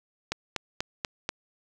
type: click train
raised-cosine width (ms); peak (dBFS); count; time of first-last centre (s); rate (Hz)
0.2; -11; 5; 0.32-1.291; 4.12
effects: none